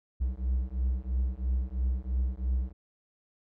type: beating tone pair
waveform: triangle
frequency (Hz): 61.74 / 64.74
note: B1 / C2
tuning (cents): 0 / -18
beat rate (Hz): 3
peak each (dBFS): -28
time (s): 0.2-2.73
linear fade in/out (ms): 20
effects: none